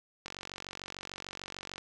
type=click train; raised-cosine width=0.2 ms; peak=-23 dBFS; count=72; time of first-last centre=0.26-1.78 s; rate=46.7 Hz; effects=none

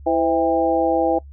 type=tone cluster; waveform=sine; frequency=330.3 / 510 / 656 / 801 Hz; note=E4 / C5 / E5 / G5; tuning=+4 / -44 / -9 / +37 cents; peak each=-21 dBFS; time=0.06-1.19 s; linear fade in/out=10 ms; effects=noise-tail reverb RT60 0.1 s tail -23 dB re dry + added 70 Hz sine -37 dBFS peak until 1.32 s

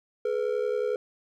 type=ring-modulated tone; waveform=triangle; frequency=460 Hz; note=A#4; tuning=23 cents flat; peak=-20 dBFS; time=0.25-0.96 s; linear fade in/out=2 ms; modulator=35.5 Hz; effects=none

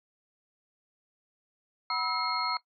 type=tone cluster; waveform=sine; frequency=743 / 973 / 1297 / 2152 / 4269 Hz; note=F#5 / B5 / E6 / C7 / C8; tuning=+7 / -26 / -28 / +48 / +34 cents; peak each=-40 / -33 / -31 / -37 / -33 dBFS; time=1.9-2.57 s; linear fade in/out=2 ms; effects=noise-tail reverb RT60 0.1 s tail -19 dB re dry + MP3 96 kbps

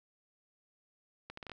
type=accelerating click train; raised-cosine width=0.3 ms; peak=-28 dBFS; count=6; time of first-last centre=1.3-1.517 s; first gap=74 ms; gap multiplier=0.73; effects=none

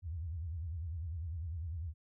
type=tone with vibrato; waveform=sine; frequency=82.5 Hz; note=E2; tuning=2 cents sharp; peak=-37 dBFS; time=0.02-1.94 s; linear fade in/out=50 ms; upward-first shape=sine; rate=10 Hz; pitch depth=180 cents each way; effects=none

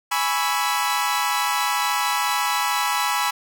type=chord; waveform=sawtooth; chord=C# minor seventh; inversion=second; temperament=equal with one note detuned; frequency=830.6 / 987.8 / 1121.6 / 1318.5 Hz; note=G#5 / B5 / C#6 / E6; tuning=0 / 0 / +20 / 0 cents; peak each=-22 / -20 / -25 / -23 dBFS; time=0.11-3.31 s; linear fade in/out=10 ms; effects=none

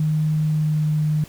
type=tone with pitch glide; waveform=sine; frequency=154.5 to 152.81 Hz; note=D#3 to D#3; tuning=-12 to -31 cents; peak=-17 dBFS; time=0-1.24 s; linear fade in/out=2 ms; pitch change=-19 cents; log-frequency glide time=0.41-0.87 s; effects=pink hiss -45 dBFS RMS until 1.28 s

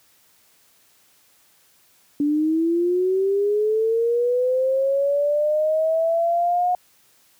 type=linear sweep; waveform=sine; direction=up; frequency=287.6 to 725 Hz; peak=-17 dBFS; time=2.2-6.75 s; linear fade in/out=2 ms; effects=white hiss -58 dBFS RMS until 7.39 s + high-pass 60 Hz 12 dB/octave

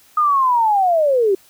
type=linear sweep; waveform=sine; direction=down; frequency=1244.5 to 370 Hz; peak=-12 dBFS; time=0.17-1.35 s; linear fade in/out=5 ms; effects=white hiss -51 dBFS RMS until 1.49 s

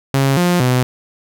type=tone with pitch steps; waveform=sawtooth; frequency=136.3 / 176.8 / 126.3 Hz; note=C#3 / F3 / B2; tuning=-29 / +22 / +39 cents; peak=-8 dBFS; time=0.14-0.83 s; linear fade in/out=0 ms; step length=230 ms; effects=none

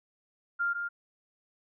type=tone pair in turn; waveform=sine; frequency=1396.9 / 1402.5 Hz; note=F6 / F6; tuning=0 / +7 cents; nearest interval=unison; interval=7 cents; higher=second; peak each=-26 / -31 dBFS; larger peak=first; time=0.59-0.74 / 0.74-0.89 s; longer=neither; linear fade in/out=20 ms; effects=none

